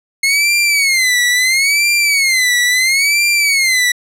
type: tone with vibrato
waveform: sawtooth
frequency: 2152 Hz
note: C7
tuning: 48 cents sharp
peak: -7 dBFS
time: 0.23-3.92 s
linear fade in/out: 5 ms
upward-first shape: sine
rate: 0.74 Hz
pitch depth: 170 cents each way
effects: low-pass 12000 Hz 12 dB/octave